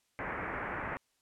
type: low-pass noise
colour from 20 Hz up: white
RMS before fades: -38 dBFS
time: 0.19-0.97 s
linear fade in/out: 0 ms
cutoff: 2100 Hz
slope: 48 dB/octave
effects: white hiss -75 dBFS RMS until 1.21 s + low-pass 10000 Hz 12 dB/octave